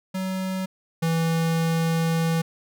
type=tone pair in turn; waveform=square; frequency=188.3 / 164.35 Hz; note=F#3 / E3; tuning=+31 / -5 cents; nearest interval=major second; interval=236 cents; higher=first; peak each=-26 / -21 dBFS; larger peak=second; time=0.14-0.66 / 1.02-2.42 s; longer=second; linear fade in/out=10 ms; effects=none